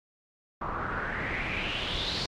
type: noise with low-pass filter sweep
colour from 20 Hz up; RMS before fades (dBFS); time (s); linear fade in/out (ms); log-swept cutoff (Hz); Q
pink; -32; 0.61-2.26; 5; 1100 to 4500; 4.9
effects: MP3 64 kbps